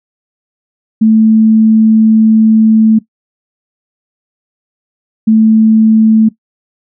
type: tone pair in turn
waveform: sine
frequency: 220 / 220 Hz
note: A3 / A3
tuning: 0 / 0 cents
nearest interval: unison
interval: 0 cents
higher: neither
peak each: -3 dBFS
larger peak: neither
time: 1.01-2.99 / 5.27-6.29 s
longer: first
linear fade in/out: 10 ms
effects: noise-tail reverb RT60 0.1 s tail -17 dB re dry